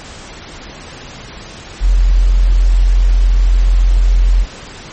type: tone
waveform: sine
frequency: 43.65 Hz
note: F1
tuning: in tune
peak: -6 dBFS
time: 1.8-4.46 s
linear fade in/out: 50 ms
effects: pink hiss -32 dBFS RMS until 4.92 s + MP3 32 kbps